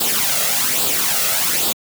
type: noise with flanger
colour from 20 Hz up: white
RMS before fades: -18 dBFS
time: 0-1.73 s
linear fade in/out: 10 ms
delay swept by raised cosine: 0.24 to 1.54 ms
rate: 1.2 Hz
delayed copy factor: +0.6
effects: high-pass 150 Hz 12 dB/octave